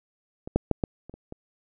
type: clicks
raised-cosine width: 2 ms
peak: -22 / -7 / -8 / -11 / -28 / -30 / -24 dBFS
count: 7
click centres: 0.475 / 0.56 / 0.713 / 0.838 / 1.096 / 1.14 / 1.324 s
effects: none